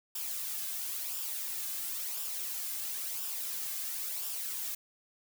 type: noise with flanger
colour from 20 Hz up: blue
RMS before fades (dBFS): -37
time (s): 0.15-4.75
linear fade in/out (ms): 5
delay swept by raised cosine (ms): 0.47 to 2.17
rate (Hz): 0.97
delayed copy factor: -0.5
effects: none